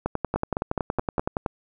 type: two click trains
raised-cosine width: 1 ms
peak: -10 / -10 dBFS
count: 16 / 5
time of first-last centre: 0.06-1.462 / 0.36-1.195 s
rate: 10.7 / 4.79 Hz
effects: none